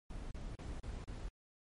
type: noise bursts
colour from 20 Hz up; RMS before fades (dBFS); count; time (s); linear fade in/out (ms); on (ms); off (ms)
brown; -44; 5; 0.1-1.286; 2; 210; 34
effects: MP3 48 kbps